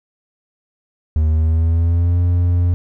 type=tone with pitch glide; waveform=triangle; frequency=77.78 to 87.81 Hz; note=D#2 to F2; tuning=0 to +10 cents; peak=-10 dBFS; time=1.16-2.74 s; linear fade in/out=0 ms; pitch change=+210 cents; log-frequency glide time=1.26-2.18 s; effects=none